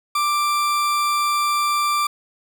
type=tone; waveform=40% pulse; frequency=1178 Hz; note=D6; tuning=5 cents sharp; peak=-17 dBFS; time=0.15-2.07 s; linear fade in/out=5 ms; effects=none